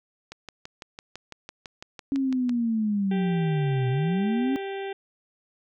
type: click train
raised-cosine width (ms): 0.2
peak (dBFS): -21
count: 14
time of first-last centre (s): 0.32-2.494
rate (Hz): 5.98
type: linear two-way sweep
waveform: sine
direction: down then up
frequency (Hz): 277.2 to 123.47 to 277.2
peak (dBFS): -22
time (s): 2.12-4.56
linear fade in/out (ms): 0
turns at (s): 3.89
type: harmonic tone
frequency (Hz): 392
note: G4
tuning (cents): 0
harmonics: 1 / 2 / 4 / 5 / 6 / 7 / 8 / 9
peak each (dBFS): -31 / -37 / -43 / -45 / -47 / -48 / -49 / -50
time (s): 3.11-4.93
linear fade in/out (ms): 5
effects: none

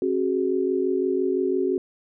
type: tone cluster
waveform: sine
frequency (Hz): 269.8 / 372.7 / 418.6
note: C#4 / F#4 / G#4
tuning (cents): -47 / +13 / +14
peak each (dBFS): -27 / -22 / -28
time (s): 0.02-1.78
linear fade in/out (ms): 2
effects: none

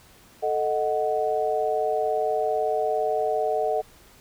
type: chord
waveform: sine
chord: D# diminished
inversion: second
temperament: equal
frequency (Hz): 440 / 622.3 / 740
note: A4 / D#5 / F#5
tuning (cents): 0 / 0 / 0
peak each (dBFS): -26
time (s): 0.42-3.82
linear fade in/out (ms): 20
effects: pink hiss -53 dBFS RMS until 4.2 s

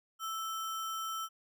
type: tone with sample-and-hold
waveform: sine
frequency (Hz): 1318.5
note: E6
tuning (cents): 0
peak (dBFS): -35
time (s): 0.19-1.29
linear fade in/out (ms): 50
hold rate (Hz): 4410
effects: none

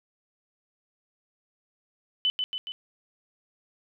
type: tone with echo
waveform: sine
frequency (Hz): 3010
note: F#7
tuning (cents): +29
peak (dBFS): -21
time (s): 2.25-2.3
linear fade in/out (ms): 0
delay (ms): 140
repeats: 3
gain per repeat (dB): -4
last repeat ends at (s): 2.72
effects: none

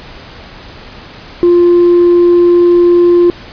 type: tone with tanh clipping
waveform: triangle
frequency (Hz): 349.2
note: F4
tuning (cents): 0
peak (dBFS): -4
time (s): 1.43-3.3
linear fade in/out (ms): 0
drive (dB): 6
effects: pink hiss -32 dBFS RMS until 3.52 s + resampled to 11025 Hz

